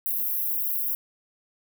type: high-pass noise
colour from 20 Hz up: white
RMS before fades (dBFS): -27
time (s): 0.06-0.95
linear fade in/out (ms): 0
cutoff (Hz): 12000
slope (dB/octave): 48
effects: none